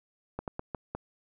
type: slowing click train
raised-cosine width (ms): 1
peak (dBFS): -20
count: 5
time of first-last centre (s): 0.39-0.95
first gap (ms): 88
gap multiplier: 1.32
effects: none